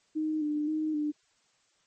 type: tone with vibrato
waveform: sine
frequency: 304.7 Hz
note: D#4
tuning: 36 cents flat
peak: -27 dBFS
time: 0.15-1.12 s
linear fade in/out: 20 ms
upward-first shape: square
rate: 1.9 Hz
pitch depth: 34 cents each way
effects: white hiss -69 dBFS RMS until 1.86 s + MP3 32 kbps